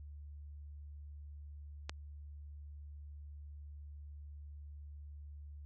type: click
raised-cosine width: 0.2 ms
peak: -22 dBFS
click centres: 1.895 s
effects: added 73 Hz sine -47 dBFS peak until 5.65 s + AAC 32 kbps